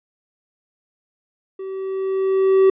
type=tone with level ramp; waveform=triangle; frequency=383.5 Hz; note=G4; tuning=38 cents flat; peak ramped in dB=-26 to -7 dBFS; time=1.59-2.7 s; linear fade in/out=5 ms; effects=resampled to 8000 Hz